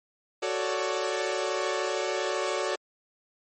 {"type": "chord", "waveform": "sawtooth", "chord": "D major seventh", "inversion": "first", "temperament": "equal", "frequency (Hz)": [370, 440, 554.4, 587.3], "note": ["F#4", "A4", "C#5", "D5"], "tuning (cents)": [0, 0, 0, 0], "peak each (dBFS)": [-28, -29, -29, -29], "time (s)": [0.42, 2.76], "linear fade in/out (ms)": 10, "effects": ["MP3 32 kbps"]}